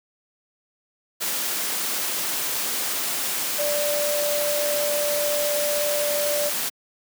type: tone in noise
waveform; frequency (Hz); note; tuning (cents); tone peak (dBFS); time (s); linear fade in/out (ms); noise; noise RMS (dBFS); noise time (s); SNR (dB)
sine; 587.3; D5; 0; -23; 3.58-6.5; 20; white; -26; 1.2-6.7; 0
effects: high-pass 200 Hz 12 dB/octave